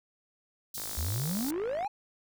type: band-stop noise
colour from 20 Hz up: white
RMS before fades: -38 dBFS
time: 0.74-1.51 s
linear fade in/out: 5 ms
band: 250 to 3500 Hz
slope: 48 dB/octave
type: click train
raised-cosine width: 0.5 ms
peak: -28 dBFS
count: 57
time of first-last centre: 0.78-1.847 s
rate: 52.5 Hz
type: exponential sweep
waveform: triangle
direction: up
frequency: 68.4 to 856 Hz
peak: -28 dBFS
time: 0.97-1.88 s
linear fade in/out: 10 ms
effects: none